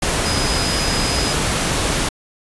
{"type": "tone in noise", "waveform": "sine", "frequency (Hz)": 5000, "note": "D#8", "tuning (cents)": 8, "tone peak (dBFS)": -24, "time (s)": [0.25, 1.33], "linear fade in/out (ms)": 5, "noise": "pink", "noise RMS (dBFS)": -19, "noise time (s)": [0.02, 2.09], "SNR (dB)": -8, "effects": ["resampled to 24000 Hz"]}